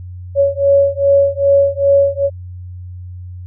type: beating tone pair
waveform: sine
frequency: 557 / 559.5 Hz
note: C#5 / C#5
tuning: +8 / +16 cents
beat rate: 2.5 Hz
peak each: -12 dBFS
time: 0.35-2.3 s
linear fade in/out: 50 ms
effects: added 90 Hz sine -27 dBFS peak until 3.46 s